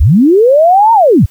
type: linear two-way sweep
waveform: sine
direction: up then down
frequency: 49.4 to 932 to 57.9 Hz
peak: -3 dBFS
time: 0-1.26 s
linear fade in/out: 10 ms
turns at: 0.93 s
effects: white hiss -46 dBFS RMS until 1.3 s